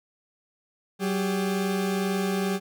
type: tone pair together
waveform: 40% pulse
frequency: 189.54 / 401.2 Hz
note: F#3 / G4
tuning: +42 / +40 cents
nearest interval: octave + minor second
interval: 1298 cents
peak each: -25 / -28 dBFS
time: 0.99-2.6 s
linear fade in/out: 50 ms
effects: none